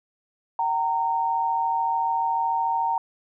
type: tone pair together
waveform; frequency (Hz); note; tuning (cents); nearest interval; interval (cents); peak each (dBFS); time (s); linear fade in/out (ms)
sine; 768 / 921.8; G5 / A#5; -36 / -20; minor third; 316; -27 / -22; 0.59-2.98; 2
effects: none